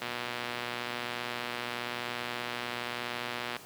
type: click train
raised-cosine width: 0.3 ms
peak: -18 dBFS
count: 430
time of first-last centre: 0.02-3.565 s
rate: 121 Hz
effects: pink hiss -49 dBFS RMS until 3.65 s + high-pass 150 Hz 12 dB/octave